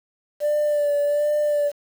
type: tone with vibrato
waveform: sine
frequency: 587.3 Hz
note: D5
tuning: in tune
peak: -16 dBFS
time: 0.4-1.72 s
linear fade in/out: 50 ms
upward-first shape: sine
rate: 1.3 Hz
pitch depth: 27 cents each way
effects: tanh soft clip ceiling -16 dBFS + 7-bit